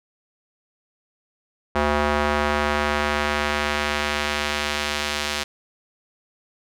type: tone with band-pass filter sweep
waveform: square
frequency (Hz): 74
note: D2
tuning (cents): +14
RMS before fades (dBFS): -23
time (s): 1.75-5.44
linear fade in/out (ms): 10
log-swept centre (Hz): 1000 to 3900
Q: 0.78
effects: none